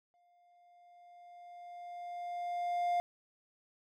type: tone with exponential growth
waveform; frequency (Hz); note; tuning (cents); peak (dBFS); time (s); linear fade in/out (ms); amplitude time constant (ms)
triangle; 703; F5; +11; -26; 0.14-3; 0; 620
effects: none